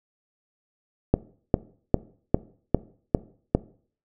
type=click train; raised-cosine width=2 ms; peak=-3 dBFS; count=7; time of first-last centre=1.14-3.55 s; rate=2.49 Hz; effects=noise-tail reverb RT60 0.5 s tail -20 dB re dry